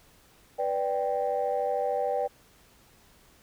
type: chord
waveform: sine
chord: G major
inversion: first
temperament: equal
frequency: 493.9 / 587.3 / 784 Hz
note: B4 / D5 / G5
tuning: 0 / 0 / 0 cents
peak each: -29 dBFS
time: 0.58-2.28 s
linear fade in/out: 20 ms
effects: tanh soft clip ceiling -18 dBFS + pink hiss -59 dBFS RMS until 3.42 s